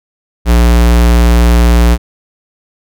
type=tone; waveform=square; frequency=59 Hz; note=A#1; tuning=22 cents sharp; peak=-5 dBFS; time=0.45-1.98 s; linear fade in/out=50 ms; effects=none